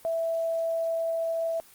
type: tone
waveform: sine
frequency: 659.3 Hz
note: E5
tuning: in tune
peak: -25 dBFS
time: 0.05-1.6 s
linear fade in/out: 0 ms
effects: white hiss -54 dBFS RMS until 1.74 s + Opus 24 kbps

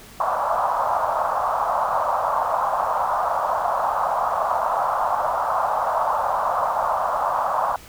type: band-pass noise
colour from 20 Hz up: white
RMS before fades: -22 dBFS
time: 0.2-7.76 s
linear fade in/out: 2 ms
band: 600 to 1200 Hz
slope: 48 dB/octave
effects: pink hiss -44 dBFS RMS until 7.88 s

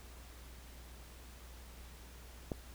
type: click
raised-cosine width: 2 ms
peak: -23 dBFS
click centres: 2.518 s
effects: added 60 Hz sine -52 dBFS peak until 2.74 s + pink hiss -57 dBFS RMS until 2.74 s

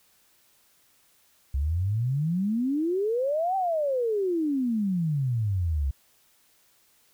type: exponential two-way sweep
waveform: sine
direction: up then down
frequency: 65.41 to 784 to 65.41 Hz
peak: -23 dBFS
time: 1.54-5.91 s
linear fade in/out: 5 ms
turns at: 3.56 s
effects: white hiss -63 dBFS RMS until 7.13 s

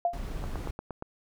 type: tone with exponential decay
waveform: sine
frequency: 695 Hz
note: F5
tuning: 9 cents flat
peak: -20 dBFS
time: 0.05-0.23 s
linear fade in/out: 2 ms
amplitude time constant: 38 ms
type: noise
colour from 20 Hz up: brown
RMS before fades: -35 dBFS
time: 0.13-0.71 s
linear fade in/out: 5 ms
type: click train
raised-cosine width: 1 ms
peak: -22 dBFS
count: 6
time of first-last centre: 0.44-1.024 s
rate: 8.56 Hz
effects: none

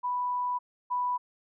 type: tone pair in turn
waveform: sine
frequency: 987.8 / 987.8 Hz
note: B5 / B5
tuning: 0 / 0 cents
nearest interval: unison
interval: 0 cents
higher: neither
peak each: -27 / -26 dBFS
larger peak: second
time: 0.03-0.59 / 0.9-1.18 s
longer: first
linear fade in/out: 20 ms
effects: none

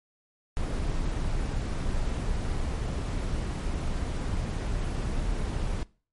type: noise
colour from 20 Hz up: brown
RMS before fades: -29 dBFS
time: 0.57-5.83 s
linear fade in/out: 0 ms
effects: noise-tail reverb RT60 0.4 s tail -22 dB re dry + MP3 48 kbps

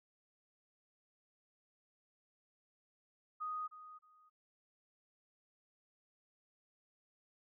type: tone with echo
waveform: sine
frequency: 1244.5 Hz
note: D#6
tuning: in tune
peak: -38 dBFS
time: 3.4-3.68 s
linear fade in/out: 20 ms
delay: 310 ms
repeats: 2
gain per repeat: -13 dB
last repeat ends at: 4.3 s
effects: none

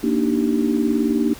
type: chord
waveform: sine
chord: Eb major seventh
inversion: second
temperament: just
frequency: 233.3 / 291.7 / 311.1 / 388.9 Hz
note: Bb3 / D4 / Eb4 / G4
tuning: +2 / -12 / 0 / -14 cents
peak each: -20 / -21 / -23 / -25 dBFS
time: 0.03-1.34 s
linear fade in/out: 10 ms
effects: pink hiss -40 dBFS RMS until 1.39 s

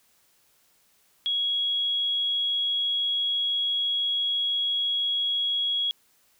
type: tone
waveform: sine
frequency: 3322 Hz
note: G#7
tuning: in tune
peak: -23 dBFS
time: 1.26-5.91 s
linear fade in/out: 0 ms
effects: white hiss -64 dBFS RMS until 6.39 s

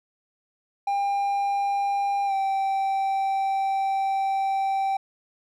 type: tone with pitch glide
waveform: triangle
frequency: 800 to 778.6 Hz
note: G5 to G5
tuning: +35 to -12 cents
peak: -20 dBFS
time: 0.87-4.97 s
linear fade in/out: 5 ms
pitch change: -47 cents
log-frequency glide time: 2.26-2.33 s
effects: none

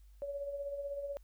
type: tone with tremolo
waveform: sine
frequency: 565 Hz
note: C#5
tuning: 33 cents sharp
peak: -35 dBFS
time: 0.22-1.17 s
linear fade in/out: 0 ms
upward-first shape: sine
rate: 16 Hz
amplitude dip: 50%
effects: added 50 Hz sine -55 dBFS peak until 1.23 s + white hiss -75 dBFS RMS until 1.23 s

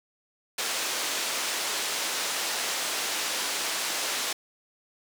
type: band-pass noise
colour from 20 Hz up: white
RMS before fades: -30 dBFS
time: 0.58-4.33 s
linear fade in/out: 5 ms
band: 350 to 6900 Hz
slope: 12 dB/octave
effects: none

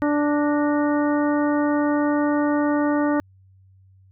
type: harmonic tone with a mistuned harmonic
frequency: 293.7 Hz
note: D4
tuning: in tune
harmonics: 1 / 2 / 3 / 4 / 5 / 6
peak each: -19 / -25 / -29 / -31 / -33 / -35 dBFS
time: 0.02-3.2 s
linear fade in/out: 0 ms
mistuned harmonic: 6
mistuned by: +89 cents
effects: added 95 Hz sine -50 dBFS peak until 4.11 s

